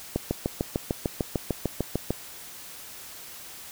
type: click train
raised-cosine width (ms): 2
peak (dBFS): -11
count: 14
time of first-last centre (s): 0.16-2.106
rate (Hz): 6.68
effects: white hiss -43 dBFS RMS until 3.71 s